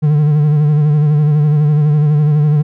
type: tone with vibrato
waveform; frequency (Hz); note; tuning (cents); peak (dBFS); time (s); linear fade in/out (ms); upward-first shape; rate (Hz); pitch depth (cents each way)
triangle; 149.5; D3; +31; -6; 0.02-2.63; 20; sine; 12; 49
effects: none